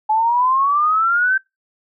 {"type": "exponential sweep", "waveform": "sine", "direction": "up", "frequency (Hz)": [853, 1568], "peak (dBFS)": -13, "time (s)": [0.09, 1.38], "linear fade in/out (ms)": 10, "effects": ["noise-tail reverb RT60 0.2 s tail -23 dB re dry"]}